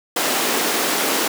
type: high-pass noise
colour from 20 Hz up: pink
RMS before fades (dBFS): -20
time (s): 0.16-1.28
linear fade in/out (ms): 5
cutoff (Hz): 260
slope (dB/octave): 24
effects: none